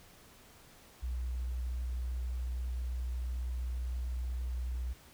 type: tone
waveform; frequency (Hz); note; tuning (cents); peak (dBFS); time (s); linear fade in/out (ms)
sine; 61.74; B1; 0; -33; 1.02-4.94; 20
effects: pink hiss -58 dBFS RMS until 5.13 s